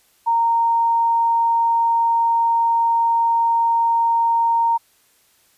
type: tone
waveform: sine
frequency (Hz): 925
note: A#5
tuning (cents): -14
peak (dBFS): -14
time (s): 0.26-4.78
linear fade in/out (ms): 20
effects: white hiss -58 dBFS RMS until 5.57 s + resampled to 32000 Hz